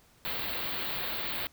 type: band-stop noise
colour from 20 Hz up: white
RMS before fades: -34 dBFS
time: 0.25-1.47 s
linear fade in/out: 0 ms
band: 4500 to 15000 Hz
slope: 96 dB/octave
effects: pink hiss -62 dBFS RMS until 1.52 s